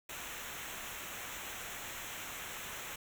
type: noise with comb filter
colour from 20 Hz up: pink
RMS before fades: -44 dBFS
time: 0.09-2.96 s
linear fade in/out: 5 ms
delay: 0.21 ms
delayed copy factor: -0.75
effects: none